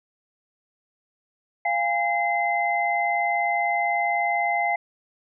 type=tone cluster; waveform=sine; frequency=695 / 815 / 2064 Hz; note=F5 / G#5 / C7; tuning=-9 / -33 / -24 cents; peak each=-25 dBFS; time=1.65-4.76 s; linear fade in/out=5 ms; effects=none